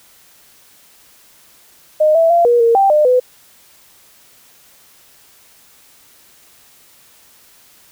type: tone with pitch steps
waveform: sine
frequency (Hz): 615 / 659 / 686 / 478.4 / 463.2 / 784 / 603 / 502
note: D#5 / E5 / F5 / A#4 / A#4 / G5 / D5 / B4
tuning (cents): -20 / -1 / -31 / +45 / -11 / 0 / +46 / +28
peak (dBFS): -8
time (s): 2-3.2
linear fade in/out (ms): 10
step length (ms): 150
effects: white hiss -48 dBFS RMS until 7.91 s